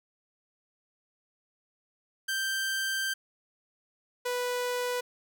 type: tone pair in turn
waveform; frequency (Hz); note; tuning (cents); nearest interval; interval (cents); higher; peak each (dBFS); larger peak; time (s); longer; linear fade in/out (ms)
sawtooth; 1568 / 492.9; G6 / B4; 0 / -3; octave + minor sixth; 2003; first; -25; neither; 2.28-3.14 / 4.25-5.01; first; 10
effects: none